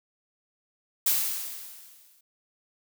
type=noise with exponential decay; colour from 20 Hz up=blue; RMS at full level=-22 dBFS; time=1.06-2.21 s; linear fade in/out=5 ms; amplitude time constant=250 ms; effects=none